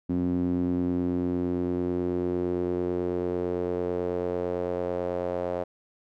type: tone with band-pass filter sweep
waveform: sawtooth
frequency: 89 Hz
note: F2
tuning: 33 cents sharp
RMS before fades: -28 dBFS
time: 0.09-5.64 s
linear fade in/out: 10 ms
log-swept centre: 250 to 570 Hz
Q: 3.5
effects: none